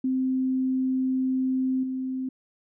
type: tone with level steps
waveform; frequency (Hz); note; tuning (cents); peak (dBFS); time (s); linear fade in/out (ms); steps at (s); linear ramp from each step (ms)
sine; 260.1; C4; -10; -22 / -27; 0.04-2.29; 5; 1.83; 5
effects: none

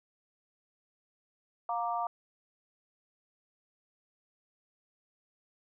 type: chord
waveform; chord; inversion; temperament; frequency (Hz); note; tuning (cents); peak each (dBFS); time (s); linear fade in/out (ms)
sine; Bb major; second; equal with one note detuned; 706.2 / 932.3 / 1174.7; F5 / Bb5 / D6; +19 / 0 / 0; -33 / -35 / -36; 1.69-2.07; 2
effects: none

